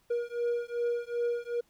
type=beating tone pair; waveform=triangle; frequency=474.9 / 477.5 Hz; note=A#4 / A#4; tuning=+32 / +42 cents; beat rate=2.6 Hz; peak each=-30 dBFS; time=0.1-1.61 s; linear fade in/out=10 ms; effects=pink hiss -69 dBFS RMS until 1.69 s